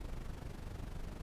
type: noise with amplitude modulation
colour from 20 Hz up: brown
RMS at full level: -41 dBFS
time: 0-1.22 s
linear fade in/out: 10 ms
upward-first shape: sine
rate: 24.2 Hz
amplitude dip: 60%
effects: resampled to 32000 Hz